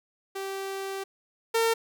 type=tone pair in turn; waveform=sawtooth; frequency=388.9 / 455.2 Hz; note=G4 / A#4; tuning=-14 / -41 cents; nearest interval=minor third; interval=273 cents; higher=second; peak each=-28 / -18 dBFS; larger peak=second; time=0.35-1.04 / 1.54-1.74 s; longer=first; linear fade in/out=10 ms; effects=none